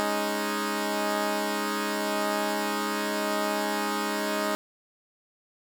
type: chord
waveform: 10% pulse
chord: Ab suspended fourth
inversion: none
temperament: equal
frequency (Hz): 207.7 / 277.2 / 311.1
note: Ab3 / Db4 / Eb4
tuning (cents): 0 / 0 / 0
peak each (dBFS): -21 / -26 / -22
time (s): 0-4.55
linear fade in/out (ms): 0
effects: none